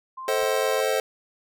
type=tone; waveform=sine; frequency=1046.5 Hz; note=C6; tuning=in tune; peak=-33 dBFS; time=0.17-0.81 s; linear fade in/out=10 ms
type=chord; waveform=square; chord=A diminished seventh; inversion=none; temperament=just; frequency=440 / 528 / 633.6 / 760.3 Hz; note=A4 / C5 / Eb5 / Gb5; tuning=0 / +16 / +31 / +47 cents; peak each=-27 / -26 / -29 / -32 dBFS; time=0.28-1 s; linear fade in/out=2 ms
type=noise with exponential growth; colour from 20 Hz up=brown; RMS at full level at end=-44 dBFS; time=0.32-0.44 s; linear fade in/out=5 ms; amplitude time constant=26 ms
effects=none